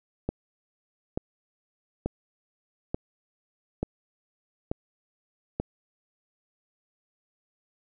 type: click train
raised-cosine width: 2 ms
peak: -14 dBFS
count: 7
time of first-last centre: 0.29-5.6 s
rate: 1.13 Hz
effects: none